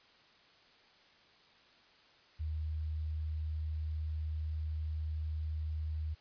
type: tone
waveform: sine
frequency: 77.78 Hz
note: D#2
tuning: in tune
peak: -34 dBFS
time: 2.39-6.15 s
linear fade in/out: 20 ms
effects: white hiss -63 dBFS RMS until 6.2 s + resampled to 11025 Hz